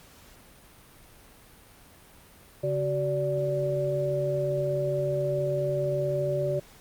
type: tone cluster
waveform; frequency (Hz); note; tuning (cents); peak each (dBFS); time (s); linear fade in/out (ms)
sine; 141 / 375.9 / 581; C#3 / F#4 / D5; +30 / +27 / -19; -30 / -31 / -27; 2.63-6.6; 10
effects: pink hiss -53 dBFS RMS until 6.8 s + Opus 48 kbps